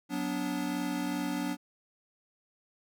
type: chord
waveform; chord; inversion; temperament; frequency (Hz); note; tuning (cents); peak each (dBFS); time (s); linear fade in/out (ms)
square; B minor; second; equal with one note detuned; 185 / 246.9 / 289.6; F#3 / B3 / D4; 0 / 0 / -24; -38 / -37 / -34; 0.09-1.57; 50
effects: none